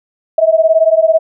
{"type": "beating tone pair", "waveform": "sine", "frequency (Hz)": [636, 654], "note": ["D#5", "E5"], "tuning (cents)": [38, -14], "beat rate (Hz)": 18, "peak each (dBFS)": -10, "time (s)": [0.38, 1.19], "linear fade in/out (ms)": 5, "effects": []}